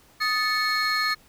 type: tone cluster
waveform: triangle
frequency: 1249 / 1750 / 2208 / 4263 Hz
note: D#6 / A6 / C#7 / C8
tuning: +6 / -10 / -7 / +32 cents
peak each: -24 / -24 / -27 / -25 dBFS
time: 0.2-1.15 s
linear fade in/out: 20 ms
effects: tanh soft clip ceiling -15 dBFS + pink hiss -56 dBFS RMS until 1.28 s